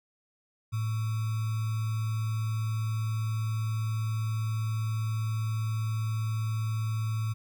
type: tone with sample-and-hold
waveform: sine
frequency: 110 Hz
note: A2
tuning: in tune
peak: -27 dBFS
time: 0.72-7.34 s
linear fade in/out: 20 ms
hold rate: 1225 Hz
effects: none